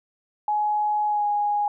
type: tone with pitch glide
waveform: sine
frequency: 841 to 827 Hz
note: G#5 to G#5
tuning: +22 to -8 cents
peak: -20 dBFS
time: 0.48-1.68 s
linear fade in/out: 2 ms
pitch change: -30 cents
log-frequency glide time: 1.07-1.26 s
effects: none